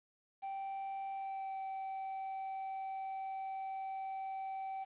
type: tone with pitch glide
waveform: triangle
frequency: 780 to 771 Hz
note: G5 to G5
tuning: -9 to -29 cents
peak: -37 dBFS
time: 0.42-4.85 s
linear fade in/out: 20 ms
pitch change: -20 cents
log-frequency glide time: 1.12-1.59 s
effects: resampled to 8000 Hz + 11-bit